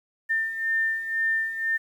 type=beating tone pair; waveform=sine; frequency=1799 / 1801 Hz; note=A6 / A6; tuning=+38 / +40 cents; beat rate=2 Hz; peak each=-30 / -24 dBFS; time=0.29-1.78 s; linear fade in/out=20 ms; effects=9-bit